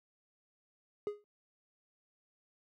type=tone with exponential decay; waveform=triangle; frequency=414.4 Hz; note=G#4; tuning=4 cents flat; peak=-28 dBFS; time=1.07-1.24 s; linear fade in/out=0 ms; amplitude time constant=35 ms; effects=high-pass 100 Hz 12 dB/octave